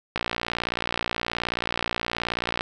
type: click train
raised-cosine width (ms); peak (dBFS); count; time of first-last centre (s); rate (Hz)
0.3; -9; 145; 0.16-2.609; 58.8
effects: none